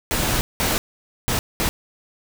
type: noise bursts at uneven times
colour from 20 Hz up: pink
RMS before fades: -21 dBFS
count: 4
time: 0.11-0.41 / 0.6-0.78 / 1.28-1.39 / 1.6-1.69 s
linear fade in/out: 0 ms
effects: none